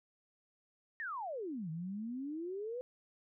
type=exponential two-way sweep; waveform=sine; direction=down then up; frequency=1887 to 154.8 to 511 Hz; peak=-38 dBFS; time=1-2.81 s; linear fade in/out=0 ms; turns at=1.7 s; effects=none